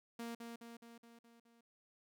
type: tone with echo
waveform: sawtooth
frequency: 233.1 Hz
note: A#3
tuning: in tune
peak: -39 dBFS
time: 0.19-0.35 s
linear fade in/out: 5 ms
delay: 210 ms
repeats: 6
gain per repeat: -4 dB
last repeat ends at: 1.61 s
effects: none